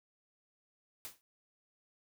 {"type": "noise with exponential decay", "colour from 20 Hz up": "white", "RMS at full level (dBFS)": -41, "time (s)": [1.05, 1.21], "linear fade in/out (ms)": 0, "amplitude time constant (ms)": 34, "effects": []}